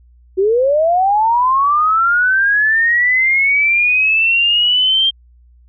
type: linear sweep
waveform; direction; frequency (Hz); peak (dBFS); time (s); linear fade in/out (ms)
sine; up; 366.1 to 3192; -10; 0.37-5.11; 20
effects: added 60 Hz sine -44 dBFS peak until 5.68 s